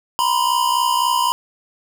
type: tone pair together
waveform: square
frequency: 959.2 / 1023 Hz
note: A#5 / C6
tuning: +49 / -39 cents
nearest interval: minor second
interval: 112 cents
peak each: -19 dBFS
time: 0.19-1.32 s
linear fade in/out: 0 ms
effects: none